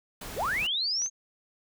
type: noise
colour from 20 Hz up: pink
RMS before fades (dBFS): -40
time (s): 0.21-0.67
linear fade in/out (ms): 5
type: linear sweep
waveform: sine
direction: up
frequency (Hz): 246.4 to 6520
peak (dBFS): -26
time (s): 0.35-1.1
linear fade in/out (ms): 50
type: clicks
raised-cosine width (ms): 0.2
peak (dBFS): -28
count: 2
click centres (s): 1.019 / 1.061
effects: none